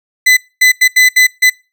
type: tone bursts at uneven times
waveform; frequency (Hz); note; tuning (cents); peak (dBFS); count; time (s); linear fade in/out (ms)
40% pulse; 2010; B6; +30; -4; 6; 0.26-0.37 / 0.61-0.72 / 0.81-0.88 / 0.96-1.09 / 1.16-1.27 / 1.42-1.5; 10
effects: noise-tail reverb RT60 0.3 s tail -23 dB re dry